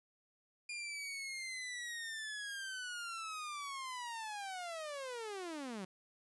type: linear sweep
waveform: sawtooth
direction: down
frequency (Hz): 2420 to 179.1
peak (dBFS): -38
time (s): 0.69-5.85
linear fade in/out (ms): 5
effects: resampled to 24000 Hz